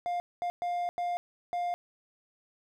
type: tone bursts at uneven times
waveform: triangle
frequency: 704 Hz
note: F5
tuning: 14 cents sharp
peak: -27 dBFS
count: 5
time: 0.06-0.2 / 0.42-0.5 / 0.62-0.89 / 0.98-1.17 / 1.53-1.74 s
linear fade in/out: 0 ms
effects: none